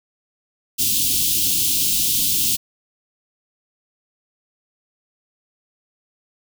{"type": "band-stop noise", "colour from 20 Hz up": "white", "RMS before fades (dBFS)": -19, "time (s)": [0.78, 2.57], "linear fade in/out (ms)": 20, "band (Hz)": [330, 2800], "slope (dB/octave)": 48, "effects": []}